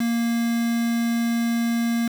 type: tone with quantisation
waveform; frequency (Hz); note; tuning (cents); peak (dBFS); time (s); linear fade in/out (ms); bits
triangle; 233.1; A#3; 0; -18; 0-2.08; 5; 5
effects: none